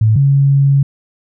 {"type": "tone pair in turn", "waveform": "sine", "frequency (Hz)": [109.4, 139.02], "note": ["A2", "C#3"], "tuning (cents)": [-9, 5], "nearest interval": "major third", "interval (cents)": 414, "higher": "second", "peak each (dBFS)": -7, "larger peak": "neither", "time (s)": [[0.01, 0.16], [0.16, 0.83]], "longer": "second", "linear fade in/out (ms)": 5, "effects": []}